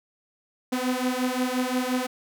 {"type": "beating tone pair", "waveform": "sawtooth", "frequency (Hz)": [250.2, 255.9], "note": ["B3", "C4"], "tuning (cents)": [23, -38], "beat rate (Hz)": 5.7, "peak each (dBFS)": -23, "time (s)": [0.72, 2.07], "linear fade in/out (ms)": 10, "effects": []}